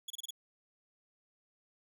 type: tone bursts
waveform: sawtooth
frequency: 3367 Hz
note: G#7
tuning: 23 cents sharp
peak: -36 dBFS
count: 5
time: 0.08-0.307 s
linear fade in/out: 5 ms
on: 23 ms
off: 28 ms
effects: 12-bit